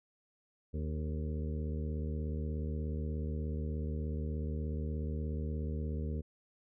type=harmonic tone with a mistuned harmonic; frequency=76.7 Hz; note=D#2; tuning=24 cents flat; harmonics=1 / 2 / 3 / 4 / 5 / 6 / 7; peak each=-35 / -41 / -43 / -50 / -49 / -48 / -55 dBFS; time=0.73-6.22 s; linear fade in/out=20 ms; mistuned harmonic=5; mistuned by=+44 cents; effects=none